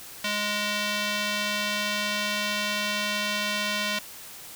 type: tone with band-pass filter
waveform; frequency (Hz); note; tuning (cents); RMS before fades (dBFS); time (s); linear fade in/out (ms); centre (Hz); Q
square; 207.7; G#3; 0; -28; 0.24-3.99; 5; 3200; 1
effects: white hiss -43 dBFS RMS until 4.55 s